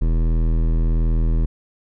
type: tone with hard clipping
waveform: sine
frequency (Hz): 40.7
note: E1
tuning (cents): -21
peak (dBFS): -17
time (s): 0.01-1.46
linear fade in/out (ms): 10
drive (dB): 15
effects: none